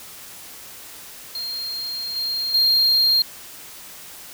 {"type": "tone with level steps", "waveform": "triangle", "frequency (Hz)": 4211, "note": "C8", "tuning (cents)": 10, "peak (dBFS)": [-25, -21, -13], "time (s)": [1.35, 3.22], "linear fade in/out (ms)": 2, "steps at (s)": [2.16, 2.54], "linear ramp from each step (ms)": 5, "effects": ["white hiss -40 dBFS RMS until 4.33 s"]}